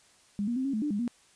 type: tone with pitch steps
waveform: sine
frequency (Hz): 203.4 / 237.9 / 261 / 274.1 / 216.1 / 296.2 / 204.6 / 239.6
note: G#3 / A#3 / C4 / C#4 / A3 / D4 / G#3 / A#3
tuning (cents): -36 / +35 / -4 / -19 / -31 / +15 / -26 / +48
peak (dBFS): -27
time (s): 0.39-1.078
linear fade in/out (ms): 0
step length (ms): 86
effects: white hiss -61 dBFS RMS until 1.35 s + resampled to 22050 Hz